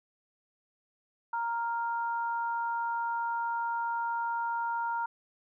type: tone pair together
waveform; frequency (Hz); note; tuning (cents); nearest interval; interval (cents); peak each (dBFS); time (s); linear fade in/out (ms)
sine; 932.3 / 1396.9; A#5 / F6; 0 / 0; perfect fifth; 700; -30 / -36; 1.33-5.06; 5
effects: none